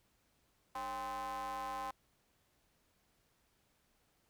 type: ring-modulated tone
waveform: square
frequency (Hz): 123.47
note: B2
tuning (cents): 0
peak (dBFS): -37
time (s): 0.75-1.91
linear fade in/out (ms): 5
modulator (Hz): 916
effects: pink hiss -75 dBFS RMS until 4.29 s